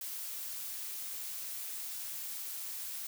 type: noise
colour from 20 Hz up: blue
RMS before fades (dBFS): -41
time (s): 0.01-3.07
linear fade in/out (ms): 2
effects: none